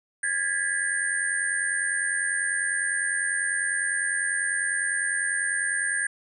sine tone cluster, 1631 / 1721 / 1969 / 8960 Hz, G#6 / A6 / B6 / C#9, -32 / -39 / -6 / +18 cents, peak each -27 / -30 / -35 / -29 dBFS, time 0.23-6.07 s, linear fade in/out 5 ms, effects none

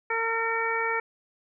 harmonic tone, 455.2 Hz, A#4, 41 cents flat, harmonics 1 / 2 / 3 / 4 / 5, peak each -31 / -31 / -31 / -31 / -31 dBFS, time 0.1-1 s, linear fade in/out 5 ms, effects none

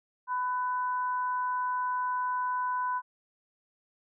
sine tone pair together, 1000 / 1496.1 Hz, B5 / F#6, +21 / +19 cents, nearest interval perfect fifth, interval 698 cents, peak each -28 / -37 dBFS, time 0.27-3.02 s, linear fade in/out 50 ms, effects none

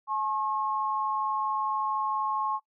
sine tone pair together, 857 / 1081.3 Hz, A5 / C#6, -46 / -43 cents, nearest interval major third, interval 403 cents, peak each -31 / -28 dBFS, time 0.07-2.6 s, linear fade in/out 50 ms, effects noise-tail reverb RT60 0.1 s tail -21 dB re dry

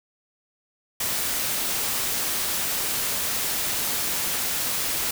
white noise, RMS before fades -26 dBFS, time 1-5.11 s, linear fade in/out 5 ms, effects none

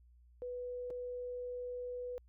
sine tone with dropouts, 493.9 Hz, B4, in tune, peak -39 dBFS, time 0.42-2.18 s, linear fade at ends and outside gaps 0 ms, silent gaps 0.903-0.907 s, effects added 60 Hz sine -60 dBFS peak until 2.28 s

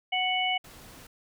harmonic tone, 740 Hz, F#5, in tune, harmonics 1 / 3 / 4, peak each -29 / -29 / -29 dBFS, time 0.12-0.58 s, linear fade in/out 10 ms
pink noise, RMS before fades -49 dBFS, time 0.64-1.07 s, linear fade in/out 5 ms
effects none

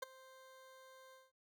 20% pulse tone with ADSR envelope, 523.3 Hz, C5, in tune, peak -33 dBFS, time 0.02-1.32 s, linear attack 8 ms, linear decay 14 ms, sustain -20 dB, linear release 190 ms, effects none

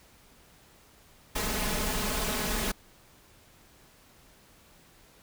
pink noise with comb filter, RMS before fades -30 dBFS, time 1.35-2.72 s, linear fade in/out 10 ms, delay 4.7 ms, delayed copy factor +0.7, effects pink hiss -58 dBFS RMS until 5.22 s

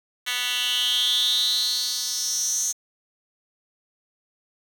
10% pulse tone with high-pass filter sweep, 246.9 Hz, B3, in tune, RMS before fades -24 dBFS, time 0.26-2.73 s, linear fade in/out 20 ms, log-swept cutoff 2400 to 6500 Hz, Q 7.4, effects 7-bit

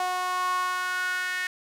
sawtooth tone with high-pass filter sweep, 365.3 Hz, F#4, 22 cents flat, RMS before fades -28 dBFS, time 0-1.47 s, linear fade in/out 2 ms, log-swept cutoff 820 to 1800 Hz, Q 5.1, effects low-pass 12000 Hz 12 dB/octave + 9-bit

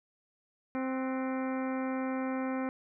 harmonic tone with a mistuned harmonic, 261.6 Hz, C4, in tune, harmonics 1 / 2 / 3 / 4 / 5 / 6 / 7 / 8 / 9, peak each -32 / -38 / -42 / -44 / -46 / -48 / -49 / -50 / -51 dBFS, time 0.75-2.69 s, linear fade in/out 0 ms, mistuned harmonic 6, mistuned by -77 cents, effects none

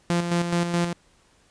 sawtooth tone with tremolo, 172.6 Hz, F3, 20 cents flat, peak -16 dBFS, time 0.1-0.93 s, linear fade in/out 0 ms, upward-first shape square, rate 4.7 Hz, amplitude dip 50%, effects pink hiss -60 dBFS RMS until 1.5 s + resampled to 22050 Hz

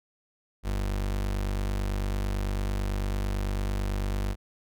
35% pulse tone, 49 Hz, G1, in tune, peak -25 dBFS, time 0.63-4.36 s, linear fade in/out 50 ms, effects none

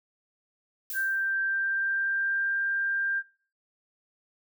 violet noise with exponential decay, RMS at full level -33 dBFS, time 0.9-1.35 s, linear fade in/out 1 ms, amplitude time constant 97 ms
sine tone with pitch glide, 1572 to 1590.3 Hz, G6 to G6, +4 to +24 cents, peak -25 dBFS, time 0.93-3.23 s, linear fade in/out 50 ms, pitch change +20 cents, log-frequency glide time 1.19-2.57 s
effects noise-tail reverb RT60 0.4 s tail -21 dB re dry

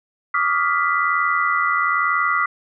sine tone cluster, 1150 / 1231 / 1403 / 1983 Hz, D6 / D#6 / F6 / B6, -37 / -19 / +8 / +7 cents, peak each -22 dBFS, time 0.34-2.46 s, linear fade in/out 5 ms, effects none

